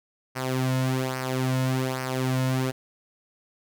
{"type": "tone with flanger", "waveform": "sawtooth", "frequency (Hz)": 129.8, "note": "C3", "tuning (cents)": -13, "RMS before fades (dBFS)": -26, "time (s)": [0.35, 2.72], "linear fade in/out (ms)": 20, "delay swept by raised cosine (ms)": [0.27, 2.57], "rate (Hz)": 1.2, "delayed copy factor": -0.65, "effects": []}